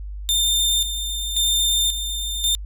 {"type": "tone with tremolo", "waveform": "sawtooth", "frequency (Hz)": 3608, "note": "A7", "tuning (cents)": 43, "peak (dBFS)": -14, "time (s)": [0.29, 2.55], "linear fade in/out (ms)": 0, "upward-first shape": "square", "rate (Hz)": 0.93, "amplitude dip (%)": 60, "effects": ["added 50 Hz sine -29 dBFS peak until 2.65 s"]}